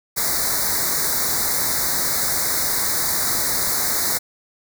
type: band-stop noise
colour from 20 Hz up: white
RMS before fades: -21 dBFS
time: 0.16-4.19 s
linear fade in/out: 20 ms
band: 2200 to 3800 Hz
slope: 96 dB/octave
effects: none